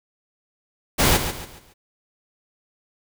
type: noise with echo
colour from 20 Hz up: pink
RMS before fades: -17 dBFS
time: 0.98-1.18 s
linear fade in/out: 20 ms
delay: 140 ms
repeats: 4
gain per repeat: -9 dB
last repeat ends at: 1.74 s
effects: none